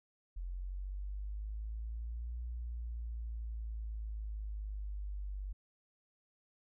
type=linear two-way sweep; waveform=sine; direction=up then down; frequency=43.65 to 59.6 to 48.28 Hz; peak=-38 dBFS; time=0.36-5.53 s; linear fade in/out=10 ms; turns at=2.41 s; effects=none